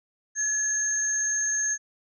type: tone pair together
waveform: sine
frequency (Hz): 1700 / 6418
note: G#6 / G8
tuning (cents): +40 / +40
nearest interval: octave + major seventh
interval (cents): 2300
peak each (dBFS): -31 / -24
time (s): 0.35-1.78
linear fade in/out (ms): 50
effects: none